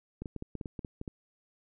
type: clicks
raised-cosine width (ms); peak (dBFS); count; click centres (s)
3; -25; 11; 0.22 / 0.258 / 0.363 / 0.424 / 0.553 / 0.612 / 0.658 / 0.792 / 0.848 / 1.014 / 1.078
effects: none